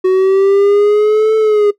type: linear two-way sweep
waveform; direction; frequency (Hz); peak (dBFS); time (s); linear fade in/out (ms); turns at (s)
triangle; up then down; 370.5 to 440 to 408.5; -5; 0.04-1.71; 10; 1.36
effects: noise-tail reverb RT60 0.1 s tail -18 dB re dry